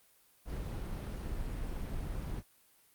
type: noise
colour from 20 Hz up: brown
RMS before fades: -38 dBFS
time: 0.45-2.43 s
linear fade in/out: 50 ms
effects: white hiss -66 dBFS RMS until 2.94 s + Opus 32 kbps